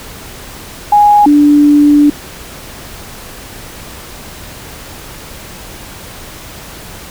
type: tone pair in turn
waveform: sine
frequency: 828 / 292.7 Hz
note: G#5 / D4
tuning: -5 / -6 cents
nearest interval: octave + tritone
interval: 1801 cents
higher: first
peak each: -3 dBFS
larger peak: neither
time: 0.92-1.26 / 1.26-2.1 s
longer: second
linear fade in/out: 5 ms
effects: pink hiss -30 dBFS RMS until 7.1 s